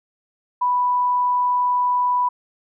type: tone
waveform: sine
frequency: 987.8 Hz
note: B5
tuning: in tune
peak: -16 dBFS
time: 0.61-2.29 s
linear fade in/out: 10 ms
effects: none